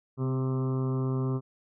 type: harmonic tone with a mistuned harmonic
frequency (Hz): 131.3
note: C3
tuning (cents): +6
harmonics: 1 / 2 / 3 / 4 / 5 / 6 / 7 / 8 / 9 / 10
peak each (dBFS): -27 / -33 / -35 / -46 / -49 / -53 / -51 / -46 / -46 / -53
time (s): 0.17-1.41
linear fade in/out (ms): 50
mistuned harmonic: 2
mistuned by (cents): -21
effects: none